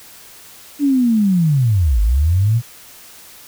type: linear two-way sweep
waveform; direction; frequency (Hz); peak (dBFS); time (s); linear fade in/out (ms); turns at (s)
sine; down then up; 293.7 to 49 to 122.5; -11; 0.79-2.62; 50; 2.01
effects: white hiss -41 dBFS RMS until 3.47 s